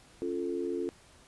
sine chord, Db augmented, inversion none, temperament equal, 277.2 / 349.2 / 440 Hz, Db4 / F4 / A4, 0 / 0 / 0 cents, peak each -37 / -33 / -36 dBFS, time 0.22-0.89 s, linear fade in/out 0 ms, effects pink hiss -58 dBFS RMS until 1.27 s + resampled to 24000 Hz

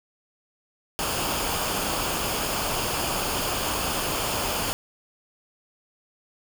pink noise with comb filter, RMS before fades -27 dBFS, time 0.99-4.73 s, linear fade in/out 0 ms, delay 0.51 ms, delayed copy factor -0.5, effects none

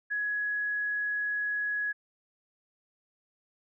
sine tone, 1677 Hz, G#6, 16 cents sharp, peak -28 dBFS, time 0.1-1.93 s, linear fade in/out 20 ms, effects none

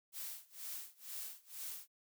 blue noise with tremolo, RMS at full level -44 dBFS, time 0.12-1.88 s, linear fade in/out 50 ms, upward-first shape sine, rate 2.1 Hz, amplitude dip 95%, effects none

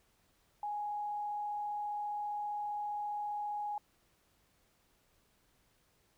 sine tone with frequency modulation, 830.6 Hz, G#5, in tune, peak -35 dBFS, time 0.63-3.78 s, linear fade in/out 2 ms, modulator 35 Hz, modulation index 0.28, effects pink hiss -72 dBFS RMS until 6.17 s

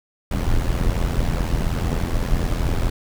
brown noise with amplitude modulation, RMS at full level -17 dBFS, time 0.31-2.9 s, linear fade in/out 5 ms, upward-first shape sine, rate 84.1 Hz, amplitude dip 75%, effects none

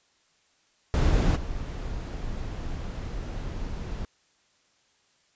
brown noise with level steps, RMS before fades -21 / -33 dBFS, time 0.94-4.05 s, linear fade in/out 0 ms, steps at 1.35 s, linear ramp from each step 20 ms, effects white hiss -66 dBFS RMS until 5.35 s + resampled to 16000 Hz

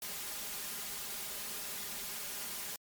white noise with comb filter, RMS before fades -41 dBFS, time 0.02-2.76 s, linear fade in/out 2 ms, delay 4.9 ms, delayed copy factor +0.65, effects MP3 96 kbps

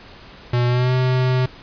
square tone with pitch glide, 121.8 to 128.08 Hz, B2 to C3, -24 to -37 cents, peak -16 dBFS, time 0.53-1.46 s, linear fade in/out 5 ms, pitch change +87 cents, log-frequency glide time 0.67-0.94 s, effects pink hiss -42 dBFS RMS until 1.62 s + resampled to 11025 Hz

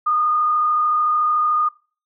sine tone with frequency modulation, 1224 Hz, D#6, 29 cents flat, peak -15 dBFS, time 0.06-1.69 s, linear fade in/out 10 ms, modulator 33.6 Hz, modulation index 0.51, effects noise-tail reverb RT60 0.4 s tail -26 dB re dry

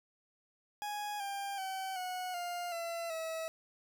40% pulse tone with pitch steps, 830.6 / 796.8 / 764.3 / 733.2 / 703.3 / 674.7 / 647.2 Hz, G#5 / G5 / G5 / F#5 / F5 / E5 / E5, 0 / +28 / -44 / -16 / +12 / +40 / -32 cents, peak -36 dBFS, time 0.82-3.48 s, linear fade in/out 0 ms, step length 380 ms, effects none

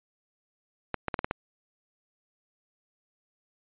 clicks, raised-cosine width 0.5 ms, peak -13 dBFS, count 6, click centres 0.943 / 1.083 / 1.142 / 1.191 / 1.245 / 1.311 s, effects resampled to 8000 Hz

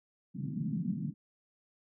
pink band-pass noise, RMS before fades -35 dBFS, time 0.34-1.14 s, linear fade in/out 50 ms, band 140 to 250 Hz, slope 48 dB/octave, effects none

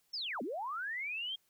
sine linear two-way sweep, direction down then up, 5470 to 208.7 to 3262 Hz, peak -36 dBFS, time 0.13-1.36 s, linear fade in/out 10 ms, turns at 0.42 s, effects white hiss -74 dBFS RMS until 1.49 s

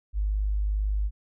sine tone, 51.1 Hz, G#1, 27 cents flat, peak -23 dBFS, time 0.13-1.11 s, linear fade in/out 50 ms, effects none

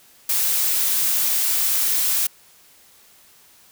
blue noise, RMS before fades -20 dBFS, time 0.29-2.27 s, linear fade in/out 5 ms, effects white hiss -52 dBFS RMS until 3.71 s

